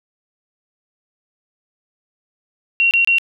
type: tone bursts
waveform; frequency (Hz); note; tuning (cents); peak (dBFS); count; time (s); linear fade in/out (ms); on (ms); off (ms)
sine; 2744; F7; -31; -11; 3; 2.8-3.184; 0; 110; 27
effects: none